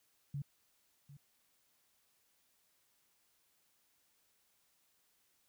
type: tone with echo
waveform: sine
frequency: 141.7 Hz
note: C#3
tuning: 38 cents sharp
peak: -37 dBFS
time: 0.34-0.42 s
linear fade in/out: 5 ms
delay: 750 ms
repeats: 1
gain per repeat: -15 dB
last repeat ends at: 1.17 s
effects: white hiss -75 dBFS RMS until 5.48 s